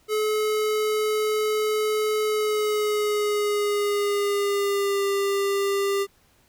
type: tone with pitch glide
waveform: square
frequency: 428.6 to 397.6 Hz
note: A4 to G4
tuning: -45 to +25 cents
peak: -22 dBFS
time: 0.08-6.07 s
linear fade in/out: 50 ms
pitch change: -130 cents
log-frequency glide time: 2.23-5.05 s
effects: pink hiss -61 dBFS RMS until 6.48 s